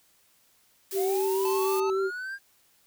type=noise; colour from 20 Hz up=blue; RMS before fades=-37 dBFS; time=0.91-1.8 s; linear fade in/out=2 ms
type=tone with vibrato; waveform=sine; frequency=385.2 Hz; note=G4; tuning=30 cents flat; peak=-24 dBFS; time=0.92-2.11 s; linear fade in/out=50 ms; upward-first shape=sine; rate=6.7 Hz; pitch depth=15 cents each way
type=linear sweep; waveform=triangle; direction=up; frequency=672 to 1623 Hz; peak=-31 dBFS; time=0.95-2.39 s; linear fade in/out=50 ms
type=harmonic tone; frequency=880 Hz; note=A5; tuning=in tune; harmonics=1 / 3 / 5 / 7; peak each=-32 / -42 / -46 / -49 dBFS; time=1.45-1.9 s; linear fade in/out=0 ms
effects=white hiss -64 dBFS RMS until 2.86 s